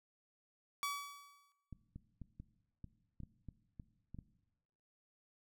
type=tone with exponential decay; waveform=sawtooth; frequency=1141 Hz; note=C#6; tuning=50 cents sharp; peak=-31 dBFS; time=0.83-1.52 s; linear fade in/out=0 ms; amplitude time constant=150 ms
type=clicks; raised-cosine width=5 ms; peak=-36 dBFS; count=11; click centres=1.727 / 1.96 / 2.217 / 2.4 / 2.843 / 3.203 / 3.234 / 3.487 / 3.798 / 4.146 / 4.188 s
effects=noise-tail reverb RT60 1.0 s tail -17 dB re dry